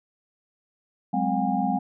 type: tone cluster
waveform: sine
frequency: 188 / 207.4 / 259.6 / 724 / 808 Hz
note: F#3 / G#3 / C4 / F#5 / G#5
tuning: +28 / -2 / -13 / -38 / -48 cents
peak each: -28 dBFS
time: 1.13-1.79 s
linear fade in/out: 10 ms
effects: none